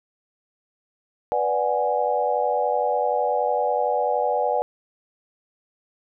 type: chord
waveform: sine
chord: G# half-diminished seventh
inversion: first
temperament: equal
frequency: 493.9 / 587.3 / 740 / 830.6 Hz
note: B4 / D5 / F#5 / G#5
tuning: 0 / 0 / 0 / 0 cents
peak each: -25 dBFS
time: 1.32-4.62 s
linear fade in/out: 0 ms
effects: none